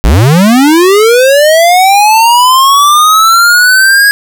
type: linear sweep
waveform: square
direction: up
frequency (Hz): 43.65 to 1661.2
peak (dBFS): -3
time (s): 0.04-4.11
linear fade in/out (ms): 0
effects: none